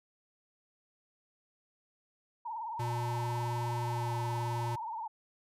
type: tone with vibrato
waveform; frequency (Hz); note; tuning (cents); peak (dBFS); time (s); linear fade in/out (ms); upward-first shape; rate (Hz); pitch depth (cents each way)
sine; 905; A5; +48; -36; 2.45-5.08; 10; triangle; 19; 120
type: tone with pitch glide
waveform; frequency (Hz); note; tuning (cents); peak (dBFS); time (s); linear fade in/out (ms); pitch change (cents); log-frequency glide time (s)
square; 119.1 to 117.94; A#2 to A#2; +38 to +21; -34; 2.79-4.76; 10; -17; 3.92-4.14
effects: resampled to 32000 Hz